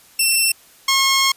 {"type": "tone pair in turn", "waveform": "10% pulse", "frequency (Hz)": [2694, 1081.5], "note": ["E7", "C#6"], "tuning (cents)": [37, -43], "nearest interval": "octave + major third", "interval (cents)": 1580, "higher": "first", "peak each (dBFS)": -5, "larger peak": "neither", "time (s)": [[0.19, 0.52], [0.88, 1.32]], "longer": "second", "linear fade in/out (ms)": 5, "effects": ["white hiss -49 dBFS RMS until 1.36 s", "resampled to 32000 Hz"]}